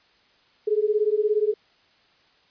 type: beating tone pair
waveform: sine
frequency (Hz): 415.1 / 432.1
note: G#4 / A4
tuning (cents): -1 / -31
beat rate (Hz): 17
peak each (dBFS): -22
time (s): 0.67-1.54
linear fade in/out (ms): 10
effects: white hiss -60 dBFS RMS until 2.5 s + resampled to 11025 Hz